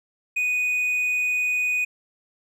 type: tone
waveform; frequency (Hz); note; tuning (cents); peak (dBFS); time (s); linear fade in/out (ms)
triangle; 2483; D#7; -4; -19; 0.36-1.85; 10
effects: none